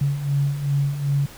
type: beating tone pair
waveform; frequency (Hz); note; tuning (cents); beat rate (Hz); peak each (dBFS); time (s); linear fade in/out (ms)
sine; 139.2 / 141.8; C#3 / C#3; +8 / +40; 2.6; -26 / -20; 0.01-1.26; 5
effects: pink hiss -43 dBFS RMS until 1.37 s